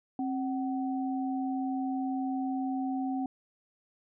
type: tone pair together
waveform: sine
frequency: 266.2 / 753 Hz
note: C4 / F#5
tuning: +30 / +30 cents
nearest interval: octave + tritone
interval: 1800 cents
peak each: -30 / -36 dBFS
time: 0.19-3.26 s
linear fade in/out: 2 ms
effects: none